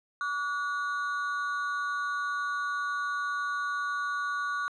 triangle ring-modulated tone, 1301 Hz, E6, 23 cents flat, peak -24 dBFS, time 0.21-4.68 s, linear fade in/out 0 ms, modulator 154 Hz, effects resampled to 22050 Hz

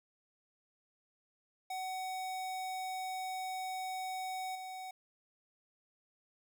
square tone with level steps, 750 Hz, F#5, 23 cents sharp, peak -38 / -43 dBFS, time 1.7-4.91 s, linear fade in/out 5 ms, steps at 4.55 s, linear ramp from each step 5 ms, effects 12-bit

